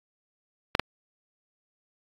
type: clicks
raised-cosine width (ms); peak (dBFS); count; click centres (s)
0.3; -5; 2; 0.751 / 0.796
effects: AAC 32 kbps